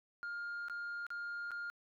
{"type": "tone with dropouts", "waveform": "sine", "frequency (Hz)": 1410, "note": "F6", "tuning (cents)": 16, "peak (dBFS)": -37, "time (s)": [0.23, 1.7], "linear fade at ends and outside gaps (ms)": 0, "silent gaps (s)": [[0.684, 0.698], [1.066, 1.104], [1.508, 1.516]], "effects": ["tanh soft clip ceiling -38 dBFS"]}